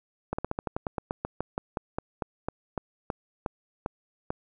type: slowing click train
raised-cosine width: 1 ms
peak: -15 dBFS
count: 22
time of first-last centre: 0.33-4.305 s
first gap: 55 ms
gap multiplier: 1.11
effects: none